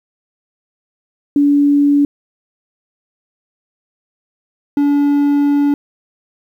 sine / triangle tone pair in turn, 286.8 / 286.8 Hz, D4 / D4, -41 / -41 cents, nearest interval unison, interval 0 cents, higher neither, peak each -8 dBFS, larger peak neither, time 1.36-2.05 / 4.77-5.74 s, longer second, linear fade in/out 2 ms, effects 8-bit

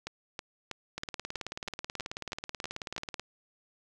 two click trains, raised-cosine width 0.2 ms, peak -19 / -19 dBFS, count 10 / 42, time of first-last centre 0.07-2.964 / 0.98-3.196 s, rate 3.11 / 18.5 Hz, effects none

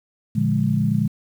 sine chord, Bb dominant seventh, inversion none, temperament equal with one note detuned, 116.54 / 146.41 / 174.61 / 207.7 Hz, Bb2 / D3 / F3 / Ab3, 0 / -5 / 0 / 0 cents, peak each -23 / -22 / -25 / -21 dBFS, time 0.35-1.08 s, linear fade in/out 10 ms, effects 8-bit

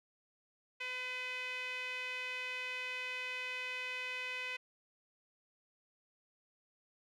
sawtooth tone with band-pass filter, 505 Hz, B4, 39 cents sharp, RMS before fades -41 dBFS, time 0.8-4.57 s, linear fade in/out 10 ms, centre 2400 Hz, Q 4.4, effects none

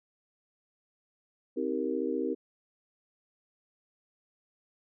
sine chord, C minor seventh, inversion none, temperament equal with one note detuned, 261.6 / 318 / 392 / 466.2 Hz, C4 / Eb4 / G4 / Bb4, 0 / +38 / 0 / 0 cents, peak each -34 dBFS, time 1.56-2.35 s, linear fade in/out 20 ms, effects none

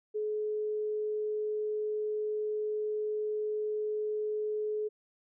sine tone, 425.6 Hz, G#4, 42 cents sharp, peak -30 dBFS, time 0.14-4.89 s, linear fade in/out 20 ms, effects none

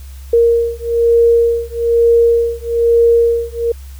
sine beating tone pair, 466.2 / 467.3 Hz, A#4 / A#4, 0 / +4 cents, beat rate 1.1 Hz, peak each -12 dBFS, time 0.33-3.72 s, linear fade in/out 5 ms, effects added 67 Hz sine -29 dBFS peak until 3.99 s + white hiss -45 dBFS RMS until 3.99 s

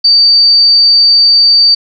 sine tone, 4614 Hz, D8, 31 cents flat, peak -3 dBFS, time 0.04-1.75 s, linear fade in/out 10 ms, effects none

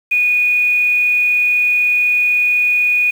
sine tone with quantisation, 2466 Hz, D#7, 16 cents flat, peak -11 dBFS, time 0.11-3.11 s, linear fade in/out 10 ms, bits 6, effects none

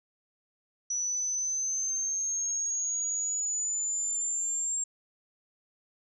sine linear sweep, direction up, 5890 to 7459 Hz, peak -28 dBFS, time 0.9-4.84 s, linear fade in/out 5 ms, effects none

